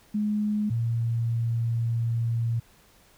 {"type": "tone pair in turn", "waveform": "sine", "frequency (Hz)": [210, 116.03], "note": ["G#3", "A#2"], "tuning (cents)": [19, -8], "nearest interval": "minor seventh", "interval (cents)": 1027, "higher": "first", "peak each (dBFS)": -23, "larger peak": "neither", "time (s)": [[0.14, 0.7], [0.7, 2.6]], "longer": "second", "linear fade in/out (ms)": 10, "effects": ["pink hiss -58 dBFS RMS until 3.17 s"]}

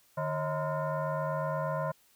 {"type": "tone with frequency modulation", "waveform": "sine", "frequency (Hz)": 240.7, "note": "B3", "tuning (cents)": -44, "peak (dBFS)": -29, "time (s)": [0.17, 1.92], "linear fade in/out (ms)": 10, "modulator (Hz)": 393, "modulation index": 2.4, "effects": ["white hiss -65 dBFS RMS until 2.15 s"]}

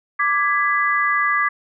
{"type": "chord", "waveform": "sine", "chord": "G# diminished", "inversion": "second", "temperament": "equal with one note detuned", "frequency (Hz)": [1174.7, 1661.2, 1995], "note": ["D6", "G#6", "B6"], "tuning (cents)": [0, 0, 17], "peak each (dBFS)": [-19, -21, -21], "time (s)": [0.19, 1.49], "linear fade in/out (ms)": 10, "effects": []}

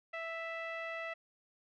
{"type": "tone with low-pass filter", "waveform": "sawtooth", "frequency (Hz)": 659.3, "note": "E5", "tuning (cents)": 0, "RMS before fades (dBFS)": -41, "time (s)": [0.13, 1.14], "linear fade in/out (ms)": 10, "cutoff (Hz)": 2300, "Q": 5.1, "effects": []}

